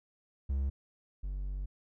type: tone pair in turn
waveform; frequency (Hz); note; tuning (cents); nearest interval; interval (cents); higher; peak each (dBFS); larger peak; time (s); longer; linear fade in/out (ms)
triangle; 68.2 / 47.79; C#2 / G1; -28 / -43; tritone; 615; first; -27 / -32; first; 0.49-0.7 / 1.23-1.66; second; 10
effects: none